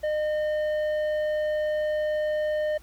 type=tone with tanh clipping; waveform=sine; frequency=609 Hz; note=D#5; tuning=37 cents flat; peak=-25 dBFS; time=0.03-2.78 s; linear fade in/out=10 ms; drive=8 dB; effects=added 60 Hz sine -51 dBFS peak until 2.82 s + pink hiss -56 dBFS RMS until 2.82 s